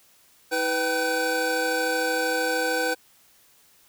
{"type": "tone cluster", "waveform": "square", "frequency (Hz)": [320.9, 496.3, 776, 1522], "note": ["E4", "B4", "G5", "F#6"], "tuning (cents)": [-46, 8, -18, 48], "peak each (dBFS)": [-33, -27, -31, -28], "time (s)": [0.51, 2.95], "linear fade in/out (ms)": 20, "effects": ["white hiss -58 dBFS RMS until 3.88 s"]}